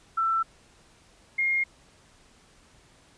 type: tone pair in turn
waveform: sine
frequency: 1335 / 2134 Hz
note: E6 / C7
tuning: +22 / +34 cents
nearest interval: minor sixth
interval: 812 cents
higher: second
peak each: -22 dBFS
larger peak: neither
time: 0.17-0.43 / 1.38-1.64 s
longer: neither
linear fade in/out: 10 ms
effects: pink hiss -58 dBFS RMS until 3.17 s + resampled to 22050 Hz